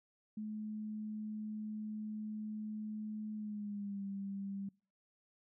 sine tone with pitch glide, 214 to 197.38 Hz, A3 to G3, -48 to +12 cents, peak -39 dBFS, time 0.37-4.69 s, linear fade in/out 5 ms, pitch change -140 cents, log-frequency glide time 3.35-4.04 s, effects noise-tail reverb RT60 0.4 s tail -26 dB re dry

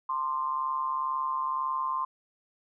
sine tone with amplitude modulation, 1046.5 Hz, C6, in tune, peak -24 dBFS, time 0.09-2.05 s, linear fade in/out 5 ms, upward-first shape sine, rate 142 Hz, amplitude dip 70%, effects none

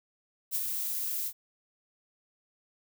violet noise with ADSR envelope, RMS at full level -29 dBFS, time 0.51-1.33 s, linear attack 42 ms, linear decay 40 ms, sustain -4 dB, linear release 64 ms, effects none

